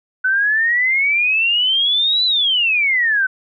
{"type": "exponential two-way sweep", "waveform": "sine", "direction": "up then down", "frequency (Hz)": [1500, 4041, 1500], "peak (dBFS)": -13, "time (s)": [0.24, 3.27], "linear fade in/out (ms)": 10, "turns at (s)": 2.25, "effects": []}